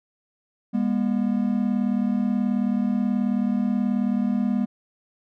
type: tone pair together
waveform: triangle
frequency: 203 / 241.6 Hz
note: G#3 / B3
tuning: -39 / -38 cents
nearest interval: minor third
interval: 301 cents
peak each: -21 dBFS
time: 0.73-4.66 s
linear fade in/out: 20 ms
effects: none